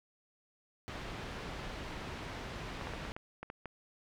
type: low-pass noise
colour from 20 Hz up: pink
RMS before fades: -43 dBFS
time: 0.88-3.12 s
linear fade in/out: 0 ms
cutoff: 3500 Hz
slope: 12 dB/octave
type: clicks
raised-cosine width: 0.5 ms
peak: -27 dBFS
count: 8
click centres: 2.812 / 2.871 / 2.936 / 3.051 / 3.165 / 3.43 / 3.501 / 3.657 s
effects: none